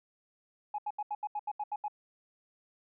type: tone bursts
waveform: sine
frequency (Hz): 837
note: G#5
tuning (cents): +13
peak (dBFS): -31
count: 10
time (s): 0.74-1.882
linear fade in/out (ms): 5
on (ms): 44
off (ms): 78
effects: tanh soft clip ceiling -27 dBFS